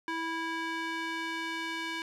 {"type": "tone with band-pass filter sweep", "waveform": "square", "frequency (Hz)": 327.8, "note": "E4", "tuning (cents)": -10, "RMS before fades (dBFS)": -35, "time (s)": [0.08, 2.02], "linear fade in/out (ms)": 0, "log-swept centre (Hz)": [1500, 2400], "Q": 1.1, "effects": []}